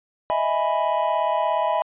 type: chord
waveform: triangle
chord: E major seventh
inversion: third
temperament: equal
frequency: 622.3 / 659.3 / 830.6 / 987.8 Hz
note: D#5 / E5 / G#5 / B5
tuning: 0 / 0 / 0 / 0 cents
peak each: -24 / -23 / -24 / -22 dBFS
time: 0.3-1.82 s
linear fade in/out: 0 ms
effects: resampled to 8000 Hz